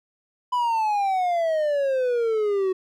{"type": "exponential sweep", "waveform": "triangle", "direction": "down", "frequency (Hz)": [1002, 370], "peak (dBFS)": -18, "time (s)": [0.52, 2.73], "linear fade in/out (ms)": 10, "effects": []}